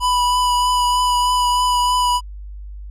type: tone with vibrato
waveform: square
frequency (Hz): 987.8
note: B5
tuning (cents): 0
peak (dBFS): -15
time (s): 0-2.21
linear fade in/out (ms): 50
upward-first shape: triangle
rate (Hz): 3.2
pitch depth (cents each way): 17
effects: added 50 Hz sine -30 dBFS peak until 2.9 s + low-pass 11000 Hz 12 dB/octave